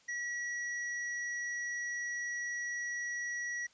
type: tone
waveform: square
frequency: 1928 Hz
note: B6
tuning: 42 cents flat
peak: -36 dBFS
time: 0.08-3.67 s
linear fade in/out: 10 ms
effects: white hiss -65 dBFS RMS until 3.73 s + resampled to 16000 Hz